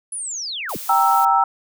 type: linear sweep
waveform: sine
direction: down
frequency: 10270 to 61.6 Hz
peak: -25 dBFS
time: 0.12-0.77 s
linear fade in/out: 5 ms
type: noise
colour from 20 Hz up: blue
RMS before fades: -32 dBFS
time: 0.69-1.25 s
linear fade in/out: 2 ms
type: chord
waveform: sine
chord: E diminished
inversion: first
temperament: equal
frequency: 784 / 932.3 / 1318.5 Hz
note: G5 / Bb5 / E6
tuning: 0 / 0 / 0 cents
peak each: -17 / -18 / -17 dBFS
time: 0.89-1.44 s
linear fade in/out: 5 ms
effects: none